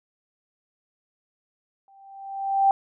sine tone with exponential growth, 784 Hz, G5, in tune, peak -13 dBFS, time 1.88-2.71 s, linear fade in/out 1 ms, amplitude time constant 180 ms, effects none

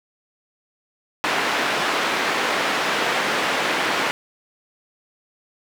white band-pass noise, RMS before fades -22 dBFS, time 1.24-4.11 s, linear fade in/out 0 ms, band 260 to 2200 Hz, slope 12 dB/octave, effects none

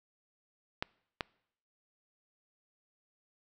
clicks, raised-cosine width 0.3 ms, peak -16 dBFS, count 2, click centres 0.825 / 1.208 s, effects noise-tail reverb RT60 0.7 s tail -25 dB re dry

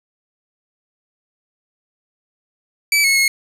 sawtooth tone with pitch steps, 2304 / 2187 / 2169 Hz, D7 / C#7 / C#7, -34 / -24 / -38 cents, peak -9 dBFS, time 2.92-3.28 s, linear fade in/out 2 ms, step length 120 ms, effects resampled to 32000 Hz + 7-bit

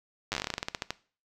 slowing click train, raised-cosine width 0.2 ms, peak -13 dBFS, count 18, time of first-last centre 0.32-0.906 s, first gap 9 ms, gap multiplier 1.15, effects noise-tail reverb RT60 0.4 s tail -19 dB re dry

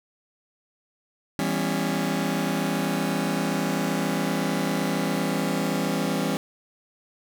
sawtooth chord, C# half-diminished seventh, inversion first, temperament just, 166.31 / 199.57 / 249.5 / 277.2 Hz, E3 / G3 / B3 / C#4, +16 / +31 / +18 / 0 cents, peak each -25 / -24 / -27 / -25 dBFS, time 1.39-6.37 s, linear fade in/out 0 ms, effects none

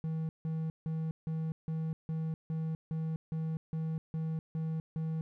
triangle tone bursts, 160 Hz, D#3, 49 cents sharp, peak -30 dBFS, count 13, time 0.04-5.21 s, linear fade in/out 0 ms, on 250 ms, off 160 ms, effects none

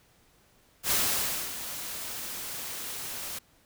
white noise with ADSR envelope, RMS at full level -25 dBFS, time 0.83-3.39 s, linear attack 76 ms, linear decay 600 ms, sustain -12 dB, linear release 8 ms, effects pink hiss -63 dBFS RMS until 3.65 s

